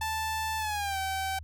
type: tone with pitch glide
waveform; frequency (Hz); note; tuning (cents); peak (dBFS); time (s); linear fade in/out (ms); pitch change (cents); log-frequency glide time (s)
sawtooth; 880 to 770.5; A5 to G5; 0 to -30; -26; 0.01-1.39; 5; -230; 0.58-0.98
effects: added 79 Hz sine -41 dBFS peak until 1.43 s